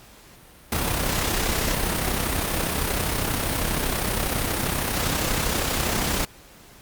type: noise with amplitude modulation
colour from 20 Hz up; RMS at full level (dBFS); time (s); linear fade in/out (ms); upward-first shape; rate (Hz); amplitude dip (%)
pink; -22; 0.72-6.25; 2; sine; 32.5; 45
effects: pink hiss -49 dBFS RMS until 6.81 s + Opus 48 kbps